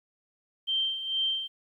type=tone with tremolo; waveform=sine; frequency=3139 Hz; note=G7; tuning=2 cents sharp; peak=-24 dBFS; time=0.67-1.48 s; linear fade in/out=20 ms; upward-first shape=sine; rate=2.2 Hz; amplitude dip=65%; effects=11-bit